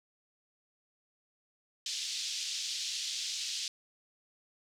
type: band-pass noise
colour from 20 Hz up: pink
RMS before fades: -37 dBFS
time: 1.86-3.68 s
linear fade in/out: 2 ms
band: 3300 to 6500 Hz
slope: 24 dB/octave
effects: none